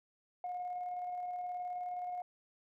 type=tone with tremolo; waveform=sine; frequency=719 Hz; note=F#5; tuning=50 cents flat; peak=-35 dBFS; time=0.44-2.22 s; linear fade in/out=2 ms; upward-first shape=square; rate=19 Hz; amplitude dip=25%; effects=tanh soft clip ceiling -33 dBFS